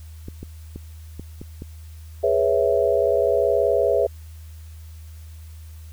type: clicks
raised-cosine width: 3 ms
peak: -21 dBFS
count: 6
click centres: 0.284 / 0.43 / 0.76 / 1.196 / 1.415 / 1.621 s
type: chord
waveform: sine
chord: C# minor seventh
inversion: second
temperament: equal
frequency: 415.3 / 493.9 / 554.4 / 659.3 Hz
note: G#4 / B4 / C#5 / E5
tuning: 0 / 0 / 0 / 0 cents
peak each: -22 dBFS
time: 2.23-4.07 s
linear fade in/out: 10 ms
effects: added 79 Hz sine -37 dBFS peak until 5.92 s + white hiss -54 dBFS RMS until 5.92 s